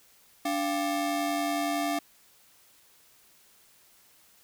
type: ring-modulated tone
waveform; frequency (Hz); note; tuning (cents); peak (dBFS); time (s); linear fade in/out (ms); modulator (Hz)
35% pulse; 490.8; B4; -11; -22; 0.45-1.99; 5; 200
effects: white hiss -60 dBFS RMS until 4.43 s